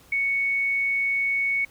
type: tone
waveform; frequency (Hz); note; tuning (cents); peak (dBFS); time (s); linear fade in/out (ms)
sine; 2220; C#7; +2; -21; 0.12-1.65; 5
effects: pink hiss -54 dBFS RMS until 1.7 s